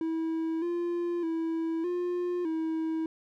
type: tone with pitch steps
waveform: triangle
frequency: 324.4 / 346.4 / 327 / 354.4 / 321.2 Hz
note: E4 / F4 / E4 / F4 / E4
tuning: -28 / -14 / -14 / +25 / -45 cents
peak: -26 dBFS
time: 0.01-3.06 s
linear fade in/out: 2 ms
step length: 610 ms
effects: none